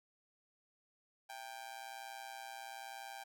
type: tone with amplitude modulation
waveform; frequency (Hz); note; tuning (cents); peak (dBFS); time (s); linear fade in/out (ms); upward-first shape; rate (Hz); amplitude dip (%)
sawtooth; 790; G5; +13; -39; 1.29-3.24; 10; sine; 121; 80
effects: none